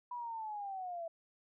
sine linear sweep, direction down, 986 to 655 Hz, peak -39 dBFS, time 0.11-1.08 s, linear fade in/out 5 ms, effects none

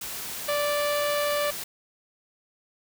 white noise, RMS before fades -35 dBFS, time 0.01-1.64 s, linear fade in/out 5 ms
harmonic tone, 585 Hz, D5, 7 cents flat, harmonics 1 / 2 / 3 / 4 / 5 / 6 / 7 / 8, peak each -25 / -31 / -35 / -37 / -39 / -41 / -42 / -43 dBFS, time 0.48-1.51 s, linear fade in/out 10 ms
effects none

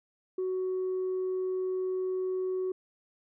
sine tone, 372.1 Hz, F#4, 10 cents sharp, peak -27 dBFS, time 0.38-2.72 s, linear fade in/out 5 ms, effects tanh soft clip ceiling -26 dBFS

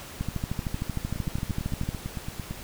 two click trains, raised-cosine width 5 ms, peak -16 / -20 dBFS, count 23 / 13, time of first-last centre 0.21-1.889 / 1.16-2.51 s, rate 13.1 / 8.89 Hz, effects pink hiss -42 dBFS RMS until 2.63 s

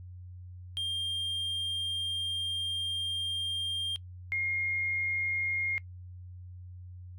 triangle / sine tone pair in turn, 3200 / 2136 Hz, G7 / C7, +35 / +35 cents, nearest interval perfect fifth, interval 700 cents, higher first, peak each -28 dBFS, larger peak neither, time 0.77-3.96 / 4.32-5.78 s, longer first, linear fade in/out 0 ms, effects noise-tail reverb RT60 0.1 s tail -21 dB re dry + added 90 Hz sine -43 dBFS peak until 7.18 s

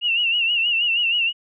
sine tone with vibrato, 2794 Hz, F7, in tune, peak -17 dBFS, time 0.01-1.33 s, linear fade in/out 50 ms, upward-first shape sine, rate 6.3 Hz, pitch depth 81 cents each way, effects none

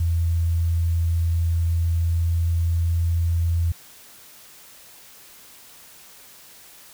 sine tone with pitch glide, 83.8 to 84.29 Hz, E2 to E2, +29 to +39 cents, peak -18 dBFS, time 0-3.72 s, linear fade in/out 5 ms, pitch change +10 cents, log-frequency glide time 1.57-2.97 s, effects white hiss -47 dBFS RMS until 6.93 s

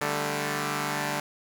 5% pulse chord, D suspended fourth, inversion none, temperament equal, 146.83 / 196 / 220 Hz, D3 / G3 / A3, 0 / 0 / 0 cents, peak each -18 / -22 / -23 dBFS, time 0.01-1.2 s, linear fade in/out 2 ms, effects none

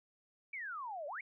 sine exponential two-way sweep, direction down then up, 2349 to 554.4 to 2349 Hz, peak -40 dBFS, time 0.53-1.21 s, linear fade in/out 5 ms, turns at 1.07 s, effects none

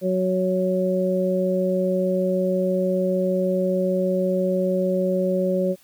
harmonic tone, 185.3 Hz, F#3, 3 cents sharp, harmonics 1 / 2 / 3, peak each -23 / -25 / -22 dBFS, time 0.01-5.76 s, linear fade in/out 50 ms, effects white hiss -55 dBFS RMS until 5.83 s

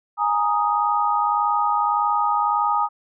sine chord, Ab suspended second, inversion none, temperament equal, 830.6 / 932.3 / 1244.5 Hz, Ab5 / Bb5 / Eb6, 0 / 0 / 0 cents, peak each -22 / -23 / -21 dBFS, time 0.17-2.89 s, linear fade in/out 50 ms, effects none

